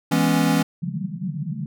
square chord, C# minor seventh, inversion first, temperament equal, 164.81 / 207.7 / 246.9 / 277.2 Hz, E3 / G#3 / B3 / C#4, 0 / 0 / 0 / 0 cents, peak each -22 / -25 / -24 / -22 dBFS, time 0.11-0.63 s, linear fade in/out 10 ms
pink band-pass noise, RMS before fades -28 dBFS, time 0.82-1.66 s, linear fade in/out 2 ms, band 140 to 210 Hz, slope 96 dB/octave
effects none

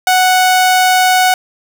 sawtooth tone, 740 Hz, F#5, in tune, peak -4 dBFS, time 0.07-1.34 s, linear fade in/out 2 ms, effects none

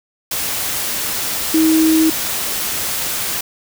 sine tone in noise, 318.7 Hz, D#4, 42 cents sharp, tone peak -10 dBFS, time 1.54-2.1 s, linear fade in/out 5 ms, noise white, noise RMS -21 dBFS, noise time 0.31-3.41 s, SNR +8 dB, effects none

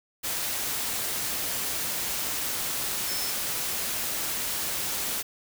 sine tone in noise, 5280 Hz, E8, 2 cents sharp, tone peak -34 dBFS, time 3.07-3.32 s, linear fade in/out 20 ms, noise white, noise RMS -30 dBFS, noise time 0.23-5.23 s, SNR -7 dB, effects none

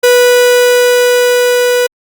45% pulse tone with level ramp, 491.5 Hz, B4, 8 cents flat, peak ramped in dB -4 to -8 dBFS, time 0.03-1.87 s, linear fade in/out 10 ms, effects Opus 48 kbps

